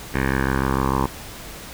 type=tone with low-pass filter sweep; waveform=10% pulse; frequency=66.7 Hz; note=C2; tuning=34 cents sharp; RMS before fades=-21 dBFS; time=0.14-1.06 s; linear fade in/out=5 ms; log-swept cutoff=2000 to 1000 Hz; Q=3.7; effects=pink hiss -37 dBFS RMS until 1.73 s